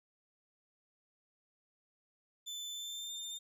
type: tone with pitch glide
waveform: 30% pulse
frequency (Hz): 3520 to 3604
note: A7 to A7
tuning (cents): 0 to +41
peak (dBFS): -38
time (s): 2.46-3.39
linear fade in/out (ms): 20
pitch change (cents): +41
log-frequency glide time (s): 2.71-3.14
effects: none